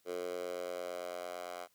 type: tone with high-pass filter sweep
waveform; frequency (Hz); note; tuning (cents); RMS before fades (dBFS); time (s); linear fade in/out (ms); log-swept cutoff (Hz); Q
10% pulse; 88.9; F2; +31; -41; 0.05-1.68; 50; 440 to 740; 3.7
effects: white hiss -72 dBFS RMS until 1.74 s